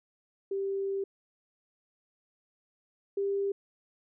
sine tone pair in turn, 392 / 397.2 Hz, G4 / G4, 0 / +23 cents, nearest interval unison, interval 23 cents, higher second, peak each -29 / -27 dBFS, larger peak second, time 0.51-1.04 / 3.17-3.52 s, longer first, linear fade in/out 5 ms, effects none

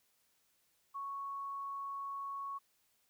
sine tone, 1108.7 Hz, C#6, in tune, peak -39 dBFS, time 0.94-2.59 s, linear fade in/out 20 ms, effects white hiss -75 dBFS RMS until 3.09 s

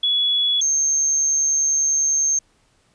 sine tone pair in turn, 3389 / 6375 Hz, G#7 / G8, +34 / +28 cents, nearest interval major seventh, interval 1094 cents, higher second, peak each -16 dBFS, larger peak neither, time 0.03-0.61 / 0.61-2.39 s, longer second, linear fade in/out 5 ms, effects pink hiss -61 dBFS RMS until 2.94 s + resampled to 22050 Hz

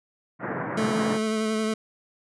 pink band-pass noise, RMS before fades -30 dBFS, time 0.39-1.19 s, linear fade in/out 50 ms, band 120 to 1900 Hz, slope 48 dB/octave
25% pulse tone with vibrato, 218.3 Hz, A3, 13 cents flat, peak -20 dBFS, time 0.77-1.74 s, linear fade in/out 5 ms, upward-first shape sine, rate 11 Hz, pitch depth 20 cents each way
effects resampled to 24000 Hz

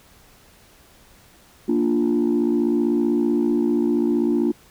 sine chord, Bb major, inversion none, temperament equal, 233.1 / 293.7 / 349.2 Hz, Bb3 / D4 / F4, 0 / 0 / 0 cents, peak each -20 / -20 / -20 dBFS, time 1.68-4.52 s, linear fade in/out 10 ms, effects tanh soft clip ceiling -12 dBFS + pink hiss -52 dBFS RMS until 4.7 s

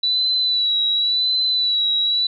sine tone with vibrato, 3951 Hz, B7, in tune, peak -16 dBFS, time 0.03-2.27 s, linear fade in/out 5 ms, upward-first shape sine, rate 0.92 Hz, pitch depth 40 cents each way, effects none

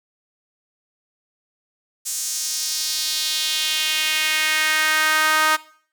sawtooth tone with high-pass filter sweep, 311.1 Hz, D#4, in tune, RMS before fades -21 dBFS, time 2.05-5.57 s, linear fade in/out 20 ms, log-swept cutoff 7300 to 1200 Hz, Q 2, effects noise-tail reverb RT60 0.5 s tail -19 dB re dry

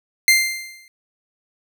sawtooth tone with exponential decay, 2093 Hz, C7, in tune, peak -5 dBFS, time 0.28-0.88 s, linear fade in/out 1 ms, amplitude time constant 130 ms, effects none

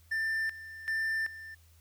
triangle tone with tremolo, 1784 Hz, A6, 23 cents sharp, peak -27 dBFS, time 0.11-1.55 s, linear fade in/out 10 ms, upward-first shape square, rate 1.3 Hz, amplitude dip 80%, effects added 82 Hz sine -58 dBFS peak until 1.8 s + white hiss -66 dBFS RMS until 1.8 s

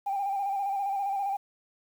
sine tone with vibrato, 793 Hz, G5, 20 cents sharp, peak -26 dBFS, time 0.06-1.37 s, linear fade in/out 10 ms, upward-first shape square, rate 15 Hz, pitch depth 34 cents each way, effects tanh soft clip ceiling -22 dBFS + 9-bit

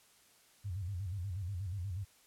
sine tone with vibrato, 93.8 Hz, F#2, 24 cents sharp, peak -36 dBFS, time 0.64-2.05 s, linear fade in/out 20 ms, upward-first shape square, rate 8.3 Hz, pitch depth 130 cents each way, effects white hiss -65 dBFS RMS until 2.26 s + low-pass 12000 Hz 12 dB/octave

